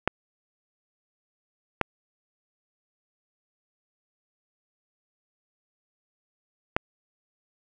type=clicks; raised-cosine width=0.5 ms; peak=-6 dBFS; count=3; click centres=0.076 / 1.813 / 6.765 s; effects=none